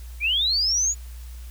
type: linear sweep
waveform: sine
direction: up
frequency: 2261 to 6920 Hz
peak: -19 dBFS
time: 0.2-0.95 s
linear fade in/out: 50 ms
effects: added 60 Hz sine -35 dBFS peak until 1.5 s + white hiss -51 dBFS RMS until 1.5 s